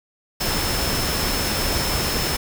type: tone in noise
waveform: sine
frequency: 5274 Hz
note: E8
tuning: in tune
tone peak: -28 dBFS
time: 0.4-2.37 s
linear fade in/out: 10 ms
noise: pink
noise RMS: -23 dBFS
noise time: 0.4-2.37 s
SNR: -8 dB
effects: none